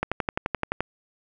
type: click train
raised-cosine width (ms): 0.5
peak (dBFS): -9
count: 10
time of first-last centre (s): 0.03-0.806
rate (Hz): 11.6
effects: none